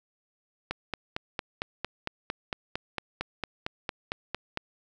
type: click train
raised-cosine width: 0.3 ms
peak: -14 dBFS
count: 18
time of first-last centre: 0.71-4.574 s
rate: 4.4 Hz
effects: none